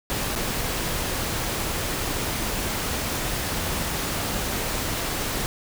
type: noise with dropouts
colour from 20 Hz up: pink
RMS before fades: -27 dBFS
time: 0.1-5.46 s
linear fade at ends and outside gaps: 0 ms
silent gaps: 0.353-0.36 s
effects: none